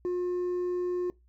triangle tone with hard clipping, 357.6 Hz, F4, 41 cents sharp, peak -26 dBFS, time 0.05-1.1 s, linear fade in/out 0 ms, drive 1 dB, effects noise-tail reverb RT60 0.2 s tail -22 dB re dry + added 60 Hz sine -59 dBFS peak until 1.28 s

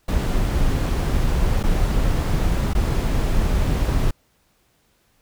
brown noise with dropouts, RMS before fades -19 dBFS, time 0.08-4.11 s, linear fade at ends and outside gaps 5 ms, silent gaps 1.63-1.636 / 2.735-2.749 s, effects pink hiss -63 dBFS RMS until 5.21 s

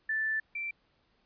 sine tone pair in turn, 1760 / 2345 Hz, A6 / D7, 0 / -3 cents, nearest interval perfect fourth, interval 497 cents, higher second, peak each -28 / -33 dBFS, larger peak first, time 0.09-0.4 / 0.55-0.71 s, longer first, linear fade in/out 5 ms, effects pink hiss -71 dBFS RMS until 1.25 s + resampled to 11025 Hz

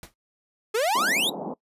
pink noise with exponential decay, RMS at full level -37 dBFS, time 0.03-0.14 s, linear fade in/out 1 ms, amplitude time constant 23 ms
45% pulse exponential sweep, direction up, 408.9 to 3951 Hz, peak -21 dBFS, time 0.74-1.3 s, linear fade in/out 10 ms
pink band-pass noise, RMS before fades -33 dBFS, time 0.95-1.54 s, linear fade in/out 5 ms, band 180 to 950 Hz, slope 48 dB/octave
effects noise-tail reverb RT60 0.1 s tail -21 dB re dry + resampled to 32000 Hz

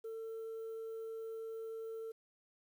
sine tone, 448.4 Hz, A4, 33 cents sharp, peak -39 dBFS, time 0.04-2.12 s, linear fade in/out 10 ms, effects tanh soft clip ceiling -40 dBFS + 11-bit

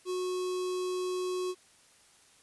square tone with notch filter, 366.1 Hz, F#4, 18 cents flat, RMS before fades -33 dBFS, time 0.05-1.55 s, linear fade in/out 50 ms, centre 1800 Hz, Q 1.2, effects white hiss -61 dBFS RMS until 2.42 s + resampled to 24000 Hz

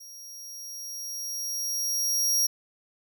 sawtooth tone with level ramp, 5640 Hz, F8, 16 cents sharp, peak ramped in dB -41 to -18 dBFS, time 0-2.47 s, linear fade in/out 10 ms, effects none

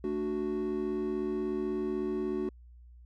triangle chord, D major, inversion second, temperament equal, 220 / 293.7 / 370 Hz, A3 / D4 / F#4, 0 / 0 / 0 cents, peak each -35 / -34 / -30 dBFS, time 0.04-2.49 s, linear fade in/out 2 ms, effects added 60 Hz sine -50 dBFS peak until 3.05 s

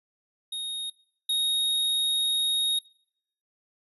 square tone pair in turn, 3729 / 3743 Hz, A#7 / A#7, 0 / +6 cents, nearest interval unison, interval 6 cents, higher second, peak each -31 / -24 dBFS, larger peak second, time 0.52-0.9 / 1.29-2.79 s, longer second, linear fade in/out 5 ms, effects noise-tail reverb RT60 0.7 s tail -24 dB re dry + resampled to 32000 Hz

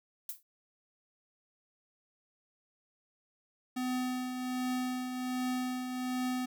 violet noise with exponential decay, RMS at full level -35 dBFS, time 0.29-0.43 s, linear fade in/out 2 ms, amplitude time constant 29 ms
square tone with tremolo, 252.9 Hz, B3, 41 cents sharp, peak -31 dBFS, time 3.76-6.46 s, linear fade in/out 10 ms, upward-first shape triangle, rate 1.3 Hz, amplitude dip 50%
effects none

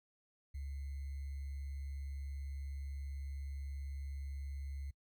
sine tone with sample-and-hold, 69.3 Hz, C#2, in tune, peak -40 dBFS, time 0.54-4.91 s, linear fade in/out 10 ms, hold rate 2100 Hz, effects noise-tail reverb RT60 0.1 s tail -22 dB re dry + MP3 96 kbps

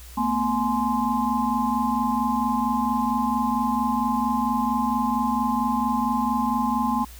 sine tone cluster, 223.8 / 248.2 / 842 / 1042 Hz, A3 / B3 / G#5 / C6, +30 / +9 / +24 / -7 cents, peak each -26 dBFS, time 0.17-7.05 s, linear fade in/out 10 ms, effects added 60 Hz sine -41 dBFS peak until 7.19 s + white hiss -47 dBFS RMS until 7.19 s

